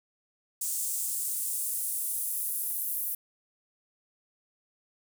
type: noise with high-pass filter sweep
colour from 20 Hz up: white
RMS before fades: -32 dBFS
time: 0.61-3.15 s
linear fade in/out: 5 ms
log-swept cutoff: 7800 to 12000 Hz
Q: 2
effects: none